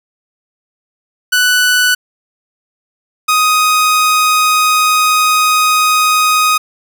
sawtooth tone pair in turn, 1487 / 1250.4 Hz, F#6 / D#6, +8 / +8 cents, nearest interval minor third, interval 300 cents, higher first, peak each -5 dBFS, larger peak neither, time 1.32-1.95 / 3.28-6.58 s, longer second, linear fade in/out 10 ms, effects none

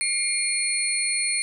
sine tone cluster, 2150 / 2378 / 4289 / 9300 Hz, C7 / D7 / C8 / D9, +47 / +21 / +42 / -18 cents, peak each -29 / -31 / -29 / -24 dBFS, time 0.01-1.42 s, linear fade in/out 0 ms, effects none

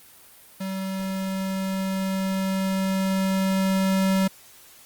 square tone with level ramp, 191.3 Hz, G3, 42 cents flat, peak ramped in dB -28 to -19 dBFS, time 0.6-4.28 s, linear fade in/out 10 ms, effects white hiss -50 dBFS RMS until 4.85 s + Opus 32 kbps

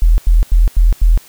sine tone bursts, 41 Hz, E1, 9 cents flat, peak -5 dBFS, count 5, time 0.02-1.176 s, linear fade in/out 0 ms, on 160 ms, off 89 ms, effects white hiss -42 dBFS RMS until 1.28 s

